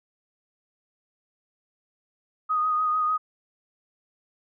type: tone with vibrato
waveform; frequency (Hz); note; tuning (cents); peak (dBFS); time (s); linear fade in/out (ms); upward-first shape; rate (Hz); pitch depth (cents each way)
sine; 1244.5; D#6; 0; -21; 2.49-3.18; 20; sine; 6.7; 23
effects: none